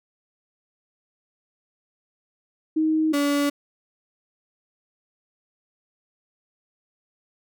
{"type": "tone pair in turn", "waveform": ["sine", "35% pulse"], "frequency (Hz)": [314.2, 286.4], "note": ["D#4", "D4"], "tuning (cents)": [17, -43], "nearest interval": "major second", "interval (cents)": 160, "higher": "first", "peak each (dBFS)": -18, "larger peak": "neither", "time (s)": [[2.76, 3.13], [3.13, 3.5]], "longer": "neither", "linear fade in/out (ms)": 10, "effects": []}